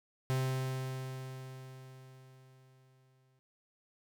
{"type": "tone with exponential decay", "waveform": "45% pulse", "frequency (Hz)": 130.81, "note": "C3", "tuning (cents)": 0, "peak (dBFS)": -29, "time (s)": [0.3, 3.39], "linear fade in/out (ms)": 0, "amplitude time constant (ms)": 670, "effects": []}